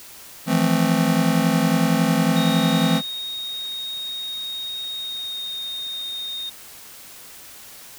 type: chord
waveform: square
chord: F major seventh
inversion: third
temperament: just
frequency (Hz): 163.7 / 174.61 / 218.3 / 261.9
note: E3 / F3 / A3 / C4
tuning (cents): -12 / 0 / -13 / +2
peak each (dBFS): -23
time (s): 0.46-3.02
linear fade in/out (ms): 50
type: tone with pitch glide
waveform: sine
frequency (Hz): 3729 to 3695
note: A#7 to A#7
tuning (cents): 0 to -16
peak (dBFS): -27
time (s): 2.36-6.5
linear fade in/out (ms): 10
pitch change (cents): -16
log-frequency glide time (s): 4.89-5.61
effects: white hiss -42 dBFS RMS until 7.98 s